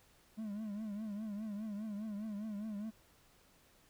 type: tone with vibrato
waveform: triangle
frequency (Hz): 210.9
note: G#3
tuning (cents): +27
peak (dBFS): -37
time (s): 0.37-2.91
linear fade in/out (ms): 20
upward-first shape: triangle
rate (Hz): 4.9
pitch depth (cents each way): 110
effects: pink hiss -67 dBFS RMS until 3.89 s